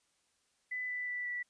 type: tone with pitch steps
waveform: sine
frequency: 2000 / 1986.2 / 1972.5 / 1958.8 Hz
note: B6 / B6 / B6 / B6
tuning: +21 / +9 / -3 / -15 cents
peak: -35 dBFS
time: 0.71-1.43 s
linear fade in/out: 10 ms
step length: 180 ms
effects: white hiss -75 dBFS RMS until 1.49 s + resampled to 22050 Hz